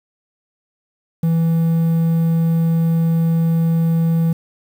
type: tone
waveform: triangle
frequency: 164.81 Hz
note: E3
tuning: in tune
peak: -11 dBFS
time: 1.23-4.33 s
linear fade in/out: 5 ms
effects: 7-bit